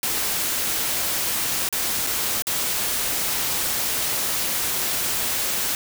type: noise with dropouts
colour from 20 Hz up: white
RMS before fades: -24 dBFS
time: 0.03-5.75 s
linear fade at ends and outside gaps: 1 ms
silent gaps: 1.689-1.726 / 2.066-2.07 / 2.422-2.469 s
effects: none